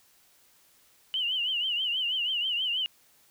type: tone with vibrato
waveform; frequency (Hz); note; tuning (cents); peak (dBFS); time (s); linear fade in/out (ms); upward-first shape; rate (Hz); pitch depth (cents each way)
sine; 2960; F#7; 0; -26; 1.14-2.86; 0; triangle; 6.2; 130
effects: white hiss -62 dBFS RMS until 3.3 s